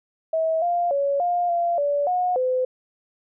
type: tone with pitch steps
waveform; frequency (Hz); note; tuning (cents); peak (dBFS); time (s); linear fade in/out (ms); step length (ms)
sine; 645 / 698 / 561 / 705 / 689 / 575 / 724 / 510; E5 / F5 / C#5 / F5 / F5 / D5 / F#5 / C5; -38 / -1 / +21 / +16 / -24 / -37 / -38 / -44; -19; 0.33-2.65; 5; 290
effects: none